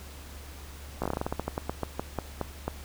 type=slowing click train; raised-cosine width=1 ms; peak=-15 dBFS; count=19; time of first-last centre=1.02-2.68 s; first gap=16 ms; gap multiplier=1.18; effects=added 71 Hz sine -43 dBFS peak until 2.84 s + pink hiss -48 dBFS RMS until 2.84 s